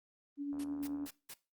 sine tone with tremolo, 285.2 Hz, C#4, 49 cents sharp, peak -34 dBFS, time 0.37-1.08 s, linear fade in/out 50 ms, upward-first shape sine, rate 9.3 Hz, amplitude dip 35%
click train, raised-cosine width 1 ms, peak -40 dBFS, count 42, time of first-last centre 0.53-1.063 s, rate 76.9 Hz
white noise bursts, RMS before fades -48 dBFS, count 4, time 0.59-1.342 s, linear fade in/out 10 ms, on 53 ms, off 180 ms
effects noise-tail reverb RT60 0.3 s tail -20 dB re dry + Opus 32 kbps

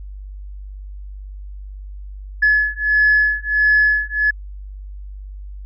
sine beating tone pair, 1707 / 1708.5 Hz, G#6 / G#6, +47 / +49 cents, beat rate 1.5 Hz, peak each -15 dBFS, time 2.42-4.31 s, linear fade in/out 10 ms, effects tanh soft clip ceiling -6 dBFS + added 49 Hz sine -30 dBFS peak until 5.65 s

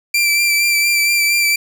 sawtooth tone with vibrato, 2349 Hz, D7, in tune, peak -9 dBFS, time 0.14-1.56 s, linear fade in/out 5 ms, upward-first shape sine, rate 4.3 Hz, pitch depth 23 cents each way, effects none

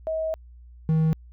sine / triangle tone pair in turn, 638 / 158.86 Hz, D#5 / D#3, +43 / +36 cents, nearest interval 2 octaves, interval 2407 cents, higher first, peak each -24 / -16 dBFS, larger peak second, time 0.07-0.34 / 0.89-1.13 s, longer first, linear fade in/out 0 ms, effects added 60 Hz sine -44 dBFS peak until 1.32 s

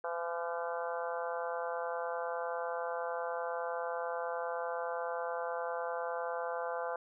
harmonic tone with a mistuned harmonic, 169.6 Hz, E3, 50 cents sharp, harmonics 3 / 4 / 5 / 6 / 7 / 8 / 9, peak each -38 / -40 / -42 / -44 / -45 / -46 / -47 dBFS, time 0.04-6.96 s, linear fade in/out 2 ms, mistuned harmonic 8, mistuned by +38 cents, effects none

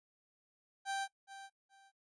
30% pulse tone with echo, 784 Hz, G5, in tune, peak -33 dBFS, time 0.85-1.08 s, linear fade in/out 50 ms, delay 420 ms, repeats 2, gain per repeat -13 dB, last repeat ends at 1.92 s, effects noise-tail reverb RT60 0.1 s tail -18 dB re dry + resampled to 22050 Hz

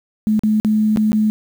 sine tone with dropouts, 214.8 Hz, A3, 41 cents flat, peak -12 dBFS, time 0.27-1.3 s, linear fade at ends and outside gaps 0 ms, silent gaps 0.393-0.435 / 0.6-0.648 / 0.961-0.972 / 1.119-1.13 s, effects 7-bit

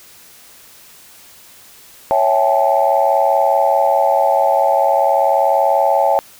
sine chord, A dominant seventh, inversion first, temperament equal with one note detuned, 554.4 / 659.3 / 784 / 864.4 Hz, C#5 / E5 / G5 / A5, 0 / 0 / 0 / -31 cents, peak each -16 dBFS, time 2.11-6.19 s, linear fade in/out 0 ms, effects tanh soft clip ceiling -1 dBFS + white hiss -43 dBFS RMS until 6.39 s

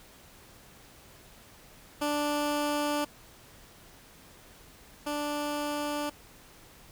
15% pulse tone pair in turn, 293.7 / 293.7 Hz, D4 / D4, 0 / 0 cents, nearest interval unison, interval 0 cents, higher neither, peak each -21 / -24 dBFS, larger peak first, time 2.01-3.05 / 5.06-6.1 s, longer neither, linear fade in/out 10 ms, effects pink hiss -54 dBFS RMS until 6.91 s

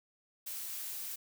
blue noise, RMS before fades -41 dBFS, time 0.46-1.16 s, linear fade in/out 10 ms, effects none

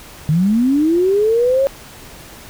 sine linear sweep, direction up, 146.83 to 554.4 Hz, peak -11 dBFS, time 0.29-1.67 s, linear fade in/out 0 ms, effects pink hiss -38 dBFS RMS until 2.49 s

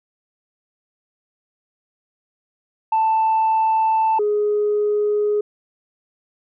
sine tone pair in turn, 884 / 417.2 Hz, A5 / G#4, +8 / +8 cents, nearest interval octave + minor second, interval 1300 cents, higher first, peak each -13 / -15 dBFS, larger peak first, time 2.92-4.19 / 4.19-5.41 s, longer first, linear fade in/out 5 ms, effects tanh soft clip ceiling -12 dBFS

